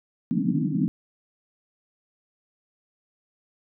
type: band-pass noise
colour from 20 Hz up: white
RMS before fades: -24 dBFS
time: 0.31-0.88 s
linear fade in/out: 0 ms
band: 140 to 300 Hz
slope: 96 dB/octave
effects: none